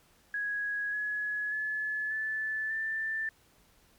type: tone with pitch steps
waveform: sine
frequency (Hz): 1663 / 1690.1 / 1717.7 / 1745.7 / 1774.1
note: G#6 / G#6 / A6 / A6 / A6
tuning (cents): +2 / +30 / -42 / -14 / +14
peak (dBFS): -30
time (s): 0.34-3.29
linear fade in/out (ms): 2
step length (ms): 590
effects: pink hiss -64 dBFS RMS until 3.98 s + MP3 96 kbps